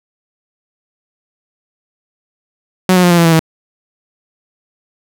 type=tone with pitch steps; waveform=sawtooth; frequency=185 / 180.77 / 176.65 / 172.61 / 168.67 / 164.82 / 161.05 Hz; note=F#3 / F#3 / F3 / F3 / E3 / E3 / E3; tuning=0 / -40 / +20 / -20 / +40 / 0 / -40 cents; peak=-3 dBFS; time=2.89-3.394 s; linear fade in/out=2 ms; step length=72 ms; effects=none